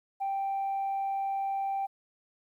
sine tone, 784 Hz, G5, in tune, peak -27 dBFS, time 0.2-1.87 s, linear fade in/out 20 ms, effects tanh soft clip ceiling -26 dBFS + 11-bit

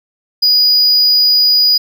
triangle tone, 4920 Hz, D#8, 20 cents flat, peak -6 dBFS, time 0.42-1.78 s, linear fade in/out 10 ms, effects none

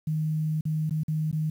sine tone with dropouts, 155.56 Hz, D#3, in tune, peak -24 dBFS, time 0.07-1.5 s, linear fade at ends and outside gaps 5 ms, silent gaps 0.61-0.653 / 0.896-0.908 / 1.035-1.081 / 1.314-1.327 s, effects 9-bit

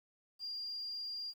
sine tone, 4792 Hz, D8, 34 cents sharp, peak -39 dBFS, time 0.39-1.34 s, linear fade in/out 50 ms, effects 11-bit

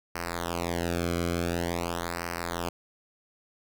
sawtooth tone with flanger, 85.8 Hz, F2, 30 cents flat, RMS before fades -31 dBFS, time 0.15-2.69 s, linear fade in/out 5 ms, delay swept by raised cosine 0.28 to 1.11 ms, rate 0.47 Hz, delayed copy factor -0.95, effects none

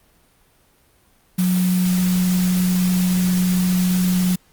sine tone in noise, 181.9 Hz, F#3, 29 cents flat, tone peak -15 dBFS, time 1.38-4.36 s, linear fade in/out 10 ms, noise white, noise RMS -29 dBFS, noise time 1.38-4.36 s, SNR +11 dB, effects pink hiss -57 dBFS RMS until 4.52 s + Opus 32 kbps

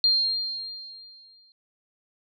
sine tone with exponential decay, 4201 Hz, C8, 6 cents sharp, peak -16 dBFS, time 0.04-1.52 s, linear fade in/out 1 ms, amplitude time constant 320 ms, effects none

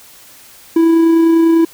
triangle tone with amplitude modulation, 329.6 Hz, E4, in tune, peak -4 dBFS, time 0.76-1.65 s, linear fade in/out 5 ms, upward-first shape sine, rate 30 Hz, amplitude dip 25%, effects white hiss -41 dBFS RMS until 1.73 s

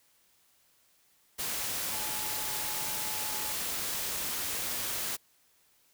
sine tone in noise, 857 Hz, A5, 46 cents flat, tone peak -44 dBFS, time 1.91-3.53 s, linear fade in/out 20 ms, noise white, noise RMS -34 dBFS, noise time 1.38-5.17 s, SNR -13 dB, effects white hiss -67 dBFS RMS until 5.93 s

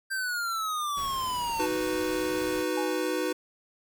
square exponential sweep, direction down, 1582 to 880 Hz, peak -29 dBFS, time 0.1-1.67 s, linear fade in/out 20 ms
pink noise, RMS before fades -43 dBFS, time 0.96-2.64 s, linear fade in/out 20 ms
square chord, B major, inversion first, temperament equal, 311.1 / 370 / 493.9 Hz, D#4 / F#4 / B4, 0 / 0 / 0 cents, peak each -32 dBFS, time 1.59-3.33 s, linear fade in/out 10 ms
sine tone with exponential decay, 838 Hz, G#5, 15 cents sharp, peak -30 dBFS, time 2.77-3.28 s, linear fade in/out 5 ms, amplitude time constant 110 ms
effects none

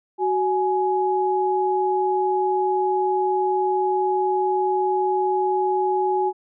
sine tone pair together, 373.3 / 838 Hz, F#4 / G#5, +15 / +15 cents, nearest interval octave + major second, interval 1400 cents, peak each -21 dBFS, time 0.18-6.33 s, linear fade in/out 50 ms, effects none

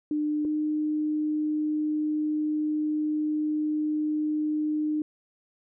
sine tone pair in turn, 300.4 / 304.4 Hz, D4 / D#4, +39 / -38 cents, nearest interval unison, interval 23 cents, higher second, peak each -24 dBFS, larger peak neither, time 0.11-0.45 / 0.45-5.02 s, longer second, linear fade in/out 2 ms, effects none

